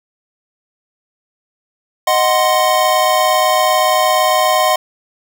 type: chord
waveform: square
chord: C diminished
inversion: first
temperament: equal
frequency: 622.3 / 740 / 1046.5 Hz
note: Eb5 / Gb5 / C6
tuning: 0 / 0 / 0 cents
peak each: -16 dBFS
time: 2.07-4.76 s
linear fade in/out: 5 ms
effects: none